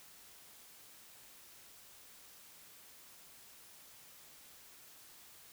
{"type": "silence", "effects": ["white hiss -58 dBFS RMS until 5.52 s"]}